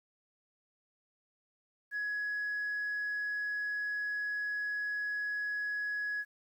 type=tone; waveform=sine; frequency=1678 Hz; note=G#6; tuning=17 cents sharp; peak=-31 dBFS; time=1.91-6.25 s; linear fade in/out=50 ms; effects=tanh soft clip ceiling -30 dBFS + 11-bit